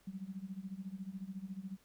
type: tone with tremolo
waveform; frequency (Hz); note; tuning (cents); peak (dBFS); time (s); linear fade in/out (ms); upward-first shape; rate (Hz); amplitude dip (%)
sine; 191.4; G3; -41; -38; 0.07-1.77; 5; sine; 14; 85
effects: pink hiss -69 dBFS RMS until 1.84 s